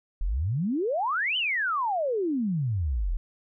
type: exponential two-way sweep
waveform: sine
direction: up then down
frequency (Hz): 36 to 3100 to 36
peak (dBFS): -24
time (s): 0.21-3.17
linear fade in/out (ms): 0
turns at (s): 1.37
effects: none